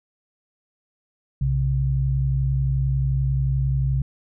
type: tone pair together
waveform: sine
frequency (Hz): 62.66 / 134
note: B1 / C3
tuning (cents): +26 / +42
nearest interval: octave + minor second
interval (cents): 1316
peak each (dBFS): -23 / -20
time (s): 1.41-4.02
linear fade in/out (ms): 5
effects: none